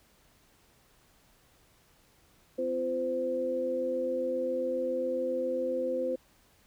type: tone cluster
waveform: sine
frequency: 256.4 / 343.7 / 516 Hz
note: C4 / F4 / C5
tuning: -35 / -28 / -24 cents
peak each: -37 / -37 / -29 dBFS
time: 2.58-6.16 s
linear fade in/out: 10 ms
effects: pink hiss -64 dBFS RMS until 6.66 s